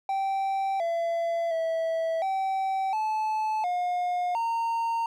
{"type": "tone with pitch steps", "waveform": "triangle", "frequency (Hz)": [778, 674, 654, 770, 867, 715, 920], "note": ["G5", "E5", "E5", "G5", "A5", "F5", "A#5"], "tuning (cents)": [-13, 38, -14, -31, -26, 41, -23], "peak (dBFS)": -23, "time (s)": [0.09, 5.06], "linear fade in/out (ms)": 2, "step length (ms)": 710, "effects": []}